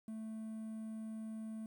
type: tone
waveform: triangle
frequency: 220 Hz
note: A3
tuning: in tune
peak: -40 dBFS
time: 0.08-1.66 s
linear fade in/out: 2 ms
effects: 11-bit